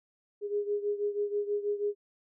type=beating tone pair; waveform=sine; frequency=410 / 416.2 Hz; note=G#4 / G#4; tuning=-22 / +4 cents; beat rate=6.2 Hz; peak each=-30 / -34 dBFS; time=0.41-1.95 s; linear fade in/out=50 ms; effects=none